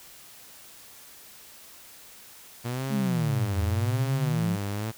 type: tone with vibrato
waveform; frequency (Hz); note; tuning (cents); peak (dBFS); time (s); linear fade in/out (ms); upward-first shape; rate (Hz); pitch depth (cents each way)
sawtooth; 116.54; A#2; 0; -25; 2.64-4.92; 20; sine; 0.87; 260
type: linear two-way sweep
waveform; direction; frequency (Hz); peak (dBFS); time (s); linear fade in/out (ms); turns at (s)
sine; down then up; 221.2 to 79.1 to 182.6; -24; 2.89-4.58; 50; 3.62
effects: white hiss -49 dBFS RMS until 4.97 s